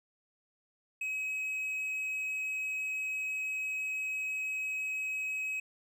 triangle tone, 2549 Hz, D#7, 41 cents sharp, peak -31 dBFS, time 1.01-5.6 s, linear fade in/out 5 ms, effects none

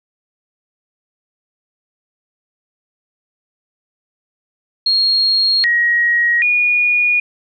sine tone with pitch steps, 4266 / 1894 / 2447 Hz, C8 / A#6 / D#7, +33 / +27 / -29 cents, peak -11 dBFS, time 4.86-7.2 s, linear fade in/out 5 ms, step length 780 ms, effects none

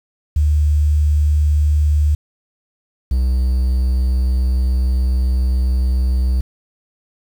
sine / triangle tone pair in turn, 74.8 / 63.54 Hz, D2 / B1, +32 / +50 cents, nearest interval minor third, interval 282 cents, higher first, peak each -11 dBFS, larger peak neither, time 0.36-2.15 / 3.11-6.41 s, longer second, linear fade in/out 5 ms, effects 7-bit

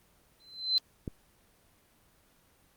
sine tone with exponential growth, 4068 Hz, C8, 50 cents flat, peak -20 dBFS, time 0.4-0.78 s, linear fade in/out 0 ms, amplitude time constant 82 ms
click, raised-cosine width 3 ms, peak -22 dBFS, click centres 1.078 s
effects pink hiss -65 dBFS RMS until 2.76 s + Opus 24 kbps

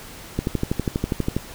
click train, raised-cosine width 3 ms, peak -8 dBFS, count 13, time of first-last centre 0.39-1.366 s, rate 12.3 Hz, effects pink hiss -40 dBFS RMS until 1.54 s

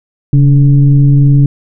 sine tone with frequency modulation, 138.5 Hz, C#3, 1 cent flat, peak -3 dBFS, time 0.33-1.46 s, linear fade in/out 2 ms, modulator 150 Hz, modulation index 0.53, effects none

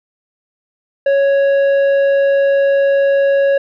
sine tone with tanh clipping, 554.4 Hz, C#5, in tune, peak -11 dBFS, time 1.06-3.58 s, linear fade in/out 5 ms, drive 8 dB, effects none

